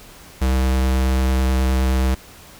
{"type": "tone with vibrato", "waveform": "square", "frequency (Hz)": 65, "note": "C2", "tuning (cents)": -11, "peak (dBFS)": -16, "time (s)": [0.41, 2.15], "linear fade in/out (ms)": 10, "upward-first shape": "sine", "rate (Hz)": 9.3, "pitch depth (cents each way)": 9, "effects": ["pink hiss -43 dBFS RMS until 2.59 s"]}